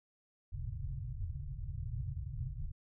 white low-pass noise, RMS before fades -40 dBFS, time 0.52-2.72 s, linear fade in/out 10 ms, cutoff 140 Hz, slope 96 dB/octave, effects none

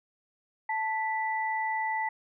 sine tone pair together, 880 / 1975.5 Hz, A5 / B6, 0 / 0 cents, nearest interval octave + major second, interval 1400 cents, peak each -29 / -32 dBFS, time 0.69-2.09 s, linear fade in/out 5 ms, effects none

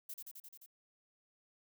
violet noise with echo, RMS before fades -45 dBFS, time 0.09-0.14 s, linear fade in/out 5 ms, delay 87 ms, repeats 6, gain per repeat -2 dB, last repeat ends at 0.662 s, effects none

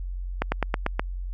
slowing click train, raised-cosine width 0.5 ms, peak -8 dBFS, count 6, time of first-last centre 0.42-0.995 s, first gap 100 ms, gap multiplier 1.07, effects added 45 Hz sine -29 dBFS peak until 1.33 s

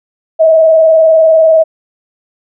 sine tone with vibrato, 641 Hz, E5, 49 cents flat, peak -3 dBFS, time 0.39-1.64 s, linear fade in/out 20 ms, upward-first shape square, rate 20 Hz, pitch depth 30 cents each way, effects none

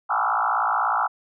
sine tone with frequency modulation, 1077 Hz, C6, 50 cents sharp, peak -19 dBFS, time 0.09-1.08 s, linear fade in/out 20 ms, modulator 56.4 Hz, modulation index 5.8, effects none

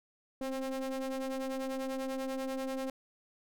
square ring-modulated tone, 133.7 Hz, C3, 38 cents sharp, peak -32 dBFS, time 0.41-2.9 s, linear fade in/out 2 ms, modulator 396 Hz, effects none

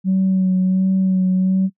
sine tone with vibrato, 187.7 Hz, F#3, 25 cents sharp, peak -12 dBFS, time 0.04-1.7 s, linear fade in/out 50 ms, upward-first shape sine, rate 1.4 Hz, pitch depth 22 cents each way, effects noise-tail reverb RT60 0.1 s tail -25 dB re dry + tanh soft clip ceiling -10 dBFS

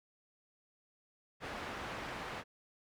white low-pass noise, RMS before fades -43 dBFS, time 1.4-2.44 s, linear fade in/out 50 ms, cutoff 1700 Hz, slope 12 dB/octave, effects none

